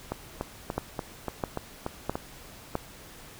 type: two click trains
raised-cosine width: 1 ms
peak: -16 / -13 dBFS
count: 8 / 4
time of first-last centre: 0.12-2.155 / 0.78-2.754 s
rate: 3.44 / 1.52 Hz
effects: pink hiss -48 dBFS RMS until 3.39 s